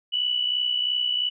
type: tone with amplitude modulation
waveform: sine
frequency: 2960 Hz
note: F#7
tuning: in tune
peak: -19 dBFS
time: 0.12-1.3 s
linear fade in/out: 20 ms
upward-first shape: sine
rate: 62.9 Hz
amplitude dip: 60%
effects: none